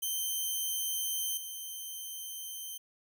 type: tone with level steps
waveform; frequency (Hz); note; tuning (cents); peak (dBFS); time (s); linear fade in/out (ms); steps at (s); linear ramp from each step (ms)
5% pulse; 3108; G7; -16; -23 / -31; 0.02-2.78; 10; 1.37; 5
effects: none